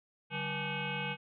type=tone with frequency modulation; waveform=sine; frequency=1199 Hz; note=D6; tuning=36 cents sharp; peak=-33 dBFS; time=0.3-1.17 s; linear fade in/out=50 ms; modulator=336 Hz; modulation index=5.2; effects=none